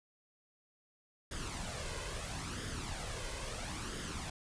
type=noise with flanger; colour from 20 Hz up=pink; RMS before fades=-41 dBFS; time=1.31-4.3 s; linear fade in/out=5 ms; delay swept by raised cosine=0.59 to 1.99 ms; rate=0.75 Hz; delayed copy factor=+0.55; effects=resampled to 22050 Hz